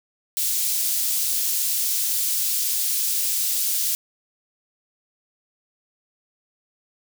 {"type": "high-pass noise", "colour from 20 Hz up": "white", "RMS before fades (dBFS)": -23, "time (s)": [0.37, 3.95], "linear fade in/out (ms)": 0, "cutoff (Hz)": 4600, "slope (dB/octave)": 12, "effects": []}